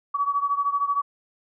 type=beating tone pair; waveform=sine; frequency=1133 / 1146 Hz; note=C#6 / D6; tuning=+37 / -43 cents; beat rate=13 Hz; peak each=-23 / -26 dBFS; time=0.14-1.02 s; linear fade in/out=10 ms; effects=none